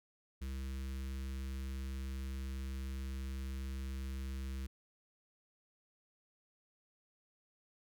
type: tone with notch filter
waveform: square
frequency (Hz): 66.2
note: C2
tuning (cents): +21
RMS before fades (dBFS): -41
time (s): 0.41-4.67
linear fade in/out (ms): 10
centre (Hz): 710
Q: 0.52
effects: none